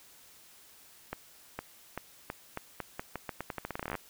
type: accelerating click train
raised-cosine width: 0.5 ms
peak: -20 dBFS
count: 24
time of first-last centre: 1.13-3.953 s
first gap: 460 ms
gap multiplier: 0.84
effects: white hiss -57 dBFS RMS until 4.09 s